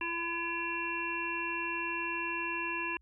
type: harmonic tone with a mistuned harmonic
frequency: 340 Hz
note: F4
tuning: 46 cents flat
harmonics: 1 / 3 / 5 / 7 / 8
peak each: -41 / -38 / -40 / -41 / -36 dBFS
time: 0.01-2.97 s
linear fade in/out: 2 ms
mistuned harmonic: 3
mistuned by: -21 cents
effects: added 60 Hz sine -61 dBFS peak until 3.01 s